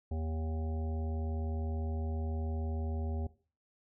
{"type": "harmonic tone", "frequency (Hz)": 79.4, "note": "D#2", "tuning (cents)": 36, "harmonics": [1, 3, 5, 7, 9, 10], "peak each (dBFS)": [-33, -43, -47, -50, -52, -53], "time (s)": [0.11, 3.27], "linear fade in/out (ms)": 5, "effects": ["noise-tail reverb RT60 0.4 s tail -18 dB re dry"]}